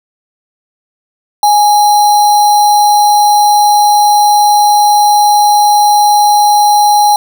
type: tone with sample-and-hold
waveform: sine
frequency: 830.6 Hz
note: G#5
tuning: in tune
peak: -4 dBFS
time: 1.43-7.16 s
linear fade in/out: 2 ms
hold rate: 4900 Hz
effects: none